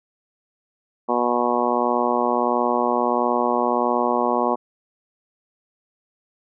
harmonic tone, 121.5 Hz, B2, 28 cents flat, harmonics 2 / 3 / 4 / 5 / 6 / 7 / 8 / 9, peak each -26 / -26 / -26 / -26 / -26 / -26 / -26 / -26 dBFS, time 1.08-4.56 s, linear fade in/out 20 ms, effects none

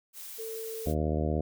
blue noise, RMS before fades -43 dBFS, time 0.13-0.95 s, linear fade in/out 50 ms
sine tone, 447.2 Hz, A4, 28 cents sharp, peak -36 dBFS, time 0.38-0.91 s, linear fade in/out 20 ms
harmonic tone, 77 Hz, D#2, 17 cents flat, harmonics 1 / 2 / 3 / 4 / 5 / 6 / 7 / 8 / 9, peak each -30 / -33 / -35 / -36 / -37 / -38 / -38 / -39 / -40 dBFS, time 0.86-1.41 s, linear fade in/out 5 ms
effects none

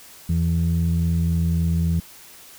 sine tone pair together, 83.3 / 166.91 Hz, E2 / E3, +19 / +22 cents, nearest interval octave, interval 1203 cents, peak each -19 / -19 dBFS, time 0.29-2 s, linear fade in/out 5 ms, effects tanh soft clip ceiling -13 dBFS + white hiss -45 dBFS RMS until 2.58 s

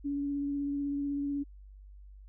sine tone with vibrato, 283.7 Hz, C#4, 40 cents sharp, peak -30 dBFS, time 0.04-1.44 s, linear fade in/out 20 ms, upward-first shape triangle, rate 16 Hz, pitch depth 16 cents each way, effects added 49 Hz sine -48 dBFS peak until 2.28 s

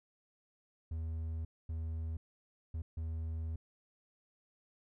triangle tone bursts at uneven times, 80.7 Hz, E2, 36 cents flat, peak -34 dBFS, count 4, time 0.91-1.45 / 1.69-2.17 / 2.74-2.82 / 2.97-3.56 s, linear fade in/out 5 ms, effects none

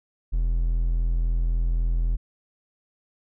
triangle tone, 41.87 Hz, E1, 28 cents sharp, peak -18 dBFS, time 0.32-2.17 s, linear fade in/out 20 ms, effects none

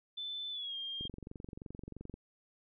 sine tone with pitch glide, 3520 to 3209 Hz, A7 to G7, 0 to +40 cents, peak -38 dBFS, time 0.17-1.08 s, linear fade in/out 10 ms, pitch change -160 cents, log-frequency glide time 0.51-0.76 s
click train, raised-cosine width 3 ms, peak -32 dBFS, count 27, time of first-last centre 1.01-2.14 s, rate 23 Hz
effects none

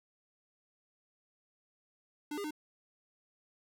square tone with pitch steps, 296.9 / 405.3 / 303.3 Hz, D4 / G#4 / D#4, +19 / -42 / -44 cents, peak -37 dBFS, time 2.31-2.508 s, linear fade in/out 5 ms, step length 66 ms, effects none

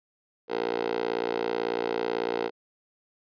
10% pulse tone with high-pass filter, 58.1 Hz, A#1, 5 cents flat, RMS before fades -29 dBFS, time 0.48-2.51 s, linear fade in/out 50 ms, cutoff 470 Hz, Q 4.8, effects resampled to 11025 Hz

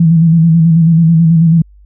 sine tone with vibrato, 164.4 Hz, E3, 4 cents flat, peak -4 dBFS, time 0-1.62 s, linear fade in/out 5 ms, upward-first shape square, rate 9.2 Hz, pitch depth 42 cents each way, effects added 50 Hz sine -38 dBFS peak until 1.85 s

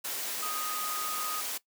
sine tone in noise, 1244.5 Hz, D#6, in tune, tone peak -35 dBFS, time 0.42-1.41 s, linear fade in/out 10 ms, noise white, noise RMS -35 dBFS, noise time 0.04-1.58 s, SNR -3 dB, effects noise-tail reverb RT60 0.1 s tail -18 dB re dry + high-pass 300 Hz 12 dB/octave

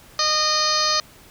harmonic tone, 614 Hz, D#5, 23 cents flat, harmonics 1 / 2 / 3 / 4 / 5 / 6 / 7 / 8 / 9 / 10, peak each -29 / -23 / -30 / -33 / -33 / -32 / -23 / -24 / -33 / -27 dBFS, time 0.19-1 s, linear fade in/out 2 ms, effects pink hiss -48 dBFS RMS until 1.3 s

